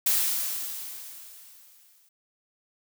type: noise with exponential decay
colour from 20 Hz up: blue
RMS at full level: -22 dBFS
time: 0.06-2.09 s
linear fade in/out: 5 ms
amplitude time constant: 440 ms
effects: none